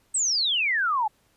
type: exponential sweep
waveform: sine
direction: down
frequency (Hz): 8372 to 818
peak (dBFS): -21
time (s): 0.14-1.08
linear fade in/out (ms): 10
effects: pink hiss -65 dBFS RMS until 1.36 s + resampled to 32000 Hz